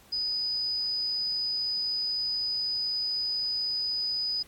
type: tone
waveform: sine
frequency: 4978 Hz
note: D#8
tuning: in tune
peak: -27 dBFS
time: 0.12-4.43 s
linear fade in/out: 10 ms
effects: pink hiss -56 dBFS RMS until 4.47 s + AAC 64 kbps